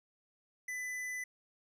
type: tone with hard clipping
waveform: triangle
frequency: 2000 Hz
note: B6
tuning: 21 cents sharp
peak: -39 dBFS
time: 0.68-1.24 s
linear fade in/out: 5 ms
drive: 15 dB
effects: none